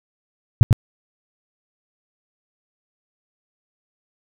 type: tone with echo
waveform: sine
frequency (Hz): 114.1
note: A#2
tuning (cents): -37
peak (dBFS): -3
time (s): 0.61-0.63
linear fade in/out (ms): 0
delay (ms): 98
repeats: 1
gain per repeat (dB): -5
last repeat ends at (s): 0.728
effects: none